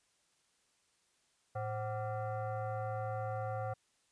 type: tone with frequency modulation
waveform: sine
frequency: 110 Hz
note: A2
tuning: in tune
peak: -35 dBFS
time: 1.55-3.74 s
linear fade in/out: 10 ms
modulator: 639 Hz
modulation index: 1.3
effects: white hiss -74 dBFS RMS until 4.11 s + resampled to 22050 Hz